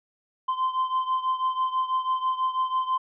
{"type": "beating tone pair", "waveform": "triangle", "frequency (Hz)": [1034, 1040.1], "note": ["C6", "C6"], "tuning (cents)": [-21, -11], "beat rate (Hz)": 6.1, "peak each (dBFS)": [-23, -27], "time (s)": [0.48, 2.98], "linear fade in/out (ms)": 10, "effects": ["resampled to 8000 Hz"]}